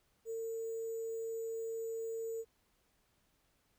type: tone with sample-and-hold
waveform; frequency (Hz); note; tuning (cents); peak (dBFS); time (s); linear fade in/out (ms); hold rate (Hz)
sine; 452.2; A4; +47; -37; 0.25-2.45; 50; 7350
effects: pink hiss -75 dBFS RMS until 3.78 s